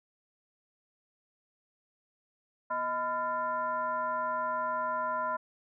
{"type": "tone with frequency modulation", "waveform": "sine", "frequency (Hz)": 1007, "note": "B5", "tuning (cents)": 33, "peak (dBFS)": -29, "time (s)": [2.7, 5.37], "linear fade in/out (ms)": 10, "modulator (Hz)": 380, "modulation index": 0.97, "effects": []}